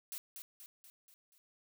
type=noise with echo; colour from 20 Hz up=blue; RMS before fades=-43 dBFS; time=0.12-0.18 s; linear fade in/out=0 ms; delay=240 ms; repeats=5; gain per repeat=-5 dB; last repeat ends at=1.38 s; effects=none